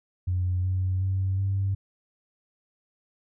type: tone with pitch steps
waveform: sine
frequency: 90.7 / 92.93 / 95.21 / 97.55 Hz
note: F#2 / F#2 / G2 / G2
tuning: -34 / +8 / -50 / -8 cents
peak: -22 dBFS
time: 0.27-1.75 s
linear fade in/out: 10 ms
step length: 370 ms
effects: tanh soft clip ceiling -18 dBFS